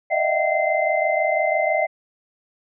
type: tone cluster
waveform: sine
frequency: 606 / 632 / 672 / 760 / 2072 Hz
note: D#5 / D#5 / E5 / F#5 / C7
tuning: -46 / +27 / +33 / +46 / -17 cents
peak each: -24 dBFS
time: 0.1-1.87 s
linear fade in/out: 20 ms
effects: none